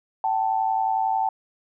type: tone pair together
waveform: sine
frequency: 769 / 880 Hz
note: G5 / A5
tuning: -33 / 0 cents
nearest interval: major second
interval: 233 cents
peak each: -23 dBFS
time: 0.24-1.29 s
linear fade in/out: 2 ms
effects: none